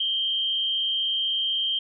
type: tone pair together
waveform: sine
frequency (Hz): 2960 / 3168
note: F#7 / G7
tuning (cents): 0 / +18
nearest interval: minor second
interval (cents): 118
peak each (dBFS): -32 / -23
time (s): 0-1.79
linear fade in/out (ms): 5
effects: none